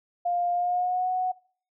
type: tone with pitch glide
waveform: sine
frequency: 703 to 738 Hz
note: F5 to F#5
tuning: +11 to -5 cents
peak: -23 dBFS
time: 0.25-1.32 s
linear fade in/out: 10 ms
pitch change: +84 cents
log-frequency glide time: 0.52-1.09 s
effects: noise-tail reverb RT60 0.5 s tail -23 dB re dry